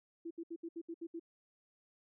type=tone bursts; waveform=sine; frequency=334.1 Hz; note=E4; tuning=23 cents sharp; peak=-40 dBFS; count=8; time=0.25-1.197 s; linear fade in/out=10 ms; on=58 ms; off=69 ms; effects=none